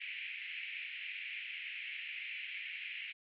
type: band-pass noise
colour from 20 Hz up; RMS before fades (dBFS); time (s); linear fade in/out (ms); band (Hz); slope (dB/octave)
pink; -44; 0-3.13; 20; 2100 to 2800; 48
effects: none